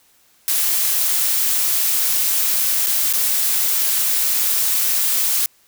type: noise with dropouts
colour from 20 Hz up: blue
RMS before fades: -18 dBFS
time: 0.48-5.46 s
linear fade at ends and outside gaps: 0 ms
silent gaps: 2.862-2.868 / 3.127-3.136 s
effects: white hiss -56 dBFS RMS until 5.67 s